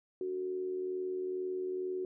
sine tone with amplitude modulation, 370 Hz, F#4, in tune, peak -31 dBFS, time 0.21-2.05 s, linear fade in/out 2 ms, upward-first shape sine, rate 82.2 Hz, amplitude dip 50%, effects none

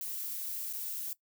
violet noise with dropouts, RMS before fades -38 dBFS, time 0.01-1.13 s, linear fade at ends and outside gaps 1 ms, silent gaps 0.728-0.734 s, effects noise-tail reverb RT60 0.1 s tail -19 dB re dry

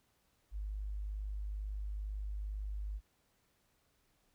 sine tone, 51.1 Hz, G#1, 27 cents flat, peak -37 dBFS, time 0.51-3.01 s, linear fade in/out 50 ms, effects pink hiss -75 dBFS RMS until 4.34 s

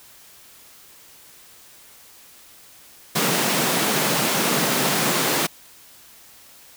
pink high-pass noise, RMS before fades -21 dBFS, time 3.15-5.47 s, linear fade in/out 10 ms, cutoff 140 Hz, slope 48 dB/octave, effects white hiss -48 dBFS RMS until 6.76 s

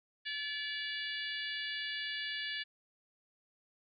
harmonic tone, 576 Hz, D5, 34 cents flat, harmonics 3 / 4 / 5 / 6 / 7 / 8, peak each -40 / -46 / -43 / -43 / -48 / -48 dBFS, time 0.25-2.64 s, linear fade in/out 20 ms, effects none

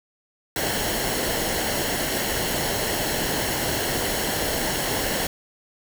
pink noise with comb filter, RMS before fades -25 dBFS, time 0.56-5.27 s, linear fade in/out 2 ms, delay 0.82 ms, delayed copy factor -0.55, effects none

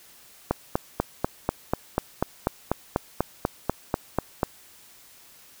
click train, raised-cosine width 1 ms, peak -7 dBFS, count 17, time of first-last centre 0.51-4.432 s, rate 4.08 Hz, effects white hiss -52 dBFS RMS until 5.6 s

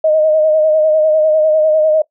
sine tone with vibrato, 622.3 Hz, D#5, in tune, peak -8 dBFS, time 0.04-2.02 s, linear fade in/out 5 ms, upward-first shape sine, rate 10 Hz, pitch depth 38 cents each way, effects noise-tail reverb RT60 0.1 s tail -21 dB re dry

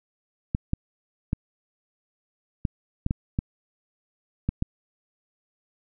clicks, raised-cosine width 5 ms, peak -11 dBFS, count 9, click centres 0.549 / 0.734 / 1.331 / 2.652 / 3.064 / 3.109 / 3.389 / 4.49 / 4.624 s, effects none

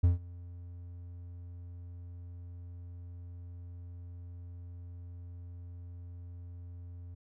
triangle tone with ADSR envelope, 87.5 Hz, F2, 4 cents sharp, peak -17 dBFS, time 0.03-7.15 s, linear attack 11 ms, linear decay 140 ms, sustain -24 dB, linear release 11 ms, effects none

